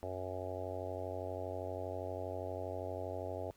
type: harmonic tone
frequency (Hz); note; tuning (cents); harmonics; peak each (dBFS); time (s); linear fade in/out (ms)
92.5; F#2; 0; 1 / 3 / 4 / 5 / 6 / 7 / 8 / 9; -45 / -50 / -48 / -46 / -45 / -44 / -51 / -51; 0.03-3.51; 0
effects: pink hiss -68 dBFS RMS until 3.56 s